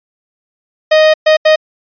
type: tone bursts at uneven times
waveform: 45% pulse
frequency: 622.3 Hz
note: D#5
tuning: in tune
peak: -5 dBFS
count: 3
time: 0.91-1.14 / 1.26-1.37 / 1.45-1.56 s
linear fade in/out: 10 ms
effects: resampled to 11025 Hz